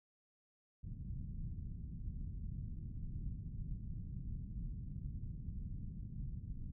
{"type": "low-pass noise", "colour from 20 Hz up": "pink", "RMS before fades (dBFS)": -44, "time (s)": [0.83, 6.72], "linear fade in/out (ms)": 20, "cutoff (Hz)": 180, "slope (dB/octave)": 24, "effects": []}